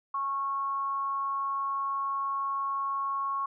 sine tone with frequency modulation, 1100 Hz, C#6, 14 cents flat, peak -28 dBFS, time 0.14-3.46 s, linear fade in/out 5 ms, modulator 263 Hz, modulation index 0.23, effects none

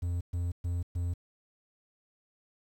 triangle tone bursts, 87.31 Hz, F2, in tune, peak -27 dBFS, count 4, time 0.02-1.14 s, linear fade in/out 10 ms, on 190 ms, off 120 ms, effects 10-bit

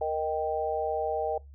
sine chord, Eb major, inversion second, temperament equal, 466.2 / 622.3 / 784 Hz, Bb4 / Eb5 / G5, 0 / 0 / 0 cents, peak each -31 dBFS, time 0.01-1.38 s, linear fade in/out 5 ms, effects noise-tail reverb RT60 0.2 s tail -22 dB re dry + added 70 Hz sine -46 dBFS peak until 1.54 s

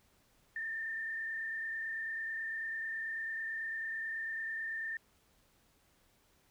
sine tone with frequency modulation, 1798 Hz, A6, 37 cents sharp, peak -36 dBFS, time 0.56-4.97 s, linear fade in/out 2 ms, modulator 29.1 Hz, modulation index 1.1, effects pink hiss -70 dBFS RMS until 6.5 s

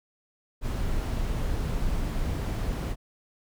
brown noise, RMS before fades -28 dBFS, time 0.61-2.96 s, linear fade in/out 50 ms, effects none

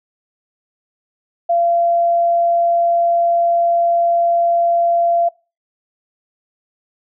sine tone, 685 Hz, F5, 34 cents flat, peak -12 dBFS, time 1.49-5.29 s, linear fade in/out 10 ms, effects noise-tail reverb RT60 0.3 s tail -22 dB re dry

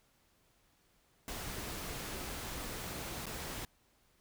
pink noise with dropouts, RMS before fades -42 dBFS, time 1.28-3.65 s, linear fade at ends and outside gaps 1 ms, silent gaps 3.257-3.266 s, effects pink hiss -71 dBFS RMS until 4.2 s

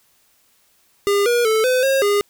square tone with pitch steps, 403.8 / 479 / 438.6 / 508 / 539 / 408.3 Hz, G#4 / A#4 / A4 / B4 / C#5 / G#4, -49 / +47 / -6 / +49 / -49 / -29 cents, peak -15 dBFS, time 1.07-2.21 s, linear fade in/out 0 ms, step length 190 ms, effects white hiss -59 dBFS RMS until 2.29 s

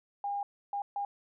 sine tone bursts at uneven times, 808 Hz, G#5, 48 cents flat, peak -31 dBFS, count 3, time 0.24-0.43 / 0.73-0.82 / 0.96-1.05 s, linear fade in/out 2 ms, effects none

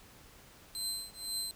25% pulse tone with tremolo, 4100 Hz, C8, 36 cents flat, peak -28 dBFS, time 0.75-1.51 s, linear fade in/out 0 ms, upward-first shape triangle, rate 2 Hz, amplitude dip 100%, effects pink hiss -57 dBFS RMS until 1.55 s

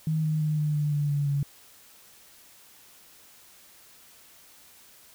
sine tone with pitch steps, 157.4 / 155.05 / 152.74 / 150.47 / 148.22 / 146.01 / 143.84 / 141.69 Hz, D#3 / D#3 / D#3 / D3 / D3 / D3 / D3 / C#3, +20 / -6 / -32 / +42 / +16 / -10 / -36 / +38 cents, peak -23 dBFS, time 0.07-1.43 s, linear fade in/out 2 ms, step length 170 ms, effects white hiss -54 dBFS RMS until 5.14 s

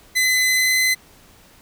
sawtooth tone with pitch glide, 2024 to 2037 Hz, B6 to C7, +42 to -47 cents, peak -12 dBFS, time 0.15-0.95 s, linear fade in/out 20 ms, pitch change +11 cents, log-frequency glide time 0.49-0.79 s, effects pink hiss -50 dBFS RMS until 1.61 s

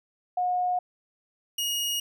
sine / sawtooth tone pair in turn, 723 / 2875 Hz, F#5 / F7, -40 / +50 cents, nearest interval 2 octaves, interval 2390 cents, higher second, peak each -23 dBFS, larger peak neither, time 0.37-0.79 / 1.58-2 s, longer neither, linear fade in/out 5 ms, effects none

